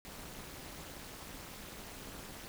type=noise with amplitude modulation; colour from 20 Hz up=pink; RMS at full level=-44 dBFS; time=0.05-2.48 s; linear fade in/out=0 ms; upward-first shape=sine; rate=231 Hz; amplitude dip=95%; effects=none